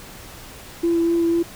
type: tone with vibrato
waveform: sine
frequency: 336.8 Hz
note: E4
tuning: 37 cents sharp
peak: -15 dBFS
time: 0.83-1.43 s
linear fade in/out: 10 ms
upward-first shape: sine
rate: 4 Hz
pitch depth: 12 cents each way
effects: tanh soft clip ceiling -11 dBFS + pink hiss -40 dBFS RMS until 1.55 s